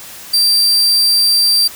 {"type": "tone", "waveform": "40% pulse", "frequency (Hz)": 4699, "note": "D8", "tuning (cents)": 0, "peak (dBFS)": -8, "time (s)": [0.33, 1.68], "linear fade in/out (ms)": 10, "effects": ["white hiss -33 dBFS RMS until 1.75 s"]}